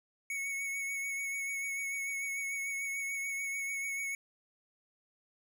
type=tone with vibrato; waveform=square; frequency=2216 Hz; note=C#7; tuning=1 cent flat; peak=-35 dBFS; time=0.3-4.15 s; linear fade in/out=2 ms; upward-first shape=triangle; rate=6.8 Hz; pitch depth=28 cents each way; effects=none

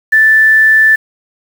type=tone with quantisation; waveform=sine; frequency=1760 Hz; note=A6; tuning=in tune; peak=-4 dBFS; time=0.12-0.96 s; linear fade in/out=10 ms; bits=5; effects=none

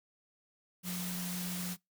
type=tone in noise; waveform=sine; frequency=179.6 Hz; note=F3; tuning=49 cents sharp; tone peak=-37 dBFS; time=0.83-1.77 s; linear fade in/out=50 ms; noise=white; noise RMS=-41 dBFS; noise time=0.83-1.77 s; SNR=+1 dB; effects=noise-tail reverb RT60 0.2 s tail -26 dB re dry

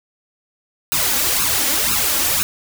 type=noise with flanger; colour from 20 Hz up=white; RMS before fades=-18 dBFS; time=0.92-2.43 s; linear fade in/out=0 ms; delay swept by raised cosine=0.75 to 3.65 ms; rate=2 Hz; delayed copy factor=+0.8; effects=none

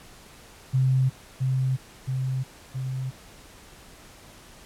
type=tone with echo; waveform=sine; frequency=130.81 Hz; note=C3; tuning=in tune; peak=-18 dBFS; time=0.73-1.1 s; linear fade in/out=20 ms; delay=670 ms; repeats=3; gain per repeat=-3 dB; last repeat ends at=3.11 s; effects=pink hiss -49 dBFS RMS until 4.65 s + low-pass 12000 Hz 12 dB/octave

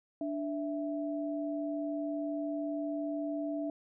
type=tone pair together; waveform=sine; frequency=293.7 / 659.3 Hz; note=D4 / E5; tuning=0 / 0 cents; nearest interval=octave + major second; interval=1400 cents; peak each=-34 / -37 dBFS; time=0.21-3.7 s; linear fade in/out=2 ms; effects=none

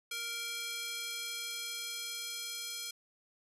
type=tone with high-pass filter sweep; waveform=square; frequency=466.2 Hz; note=A#4; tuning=in tune; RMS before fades=-40 dBFS; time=0.11-2.91 s; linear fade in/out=5 ms; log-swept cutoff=2400 to 3800 Hz; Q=1.1; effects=resampled to 32000 Hz

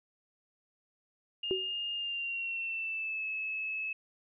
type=tone with pitch glide; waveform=sine; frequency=2828 to 2593 Hz; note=F7 to E7; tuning=+21 to -29 cents; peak=-33 dBFS; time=1.43-3.93 s; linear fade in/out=5 ms; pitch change=-150 cents; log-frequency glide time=1.94-3.26 s
type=tone with exponential decay; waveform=sine; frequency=377.2 Hz; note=F#4; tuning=33 cents sharp; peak=-25 dBFS; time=1.51-1.73 s; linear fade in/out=0 ms; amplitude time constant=47 ms
effects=none

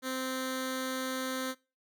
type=tone with notch filter; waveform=10% pulse; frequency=260 Hz; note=C4; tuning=11 cents flat; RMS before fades=-35 dBFS; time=0.02-1.55 s; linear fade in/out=50 ms; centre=830 Hz; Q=1.3; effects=noise-tail reverb RT60 0.3 s tail -22 dB re dry

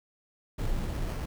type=noise with sample-and-hold; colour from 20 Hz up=brown; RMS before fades=-31 dBFS; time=0.58-1.26 s; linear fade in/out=10 ms; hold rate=3675 Hz; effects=none

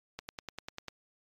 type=click train; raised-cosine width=0.2 ms; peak=-22 dBFS; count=8; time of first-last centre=0.19-0.883 s; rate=10.1 Hz; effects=MP3 96 kbps

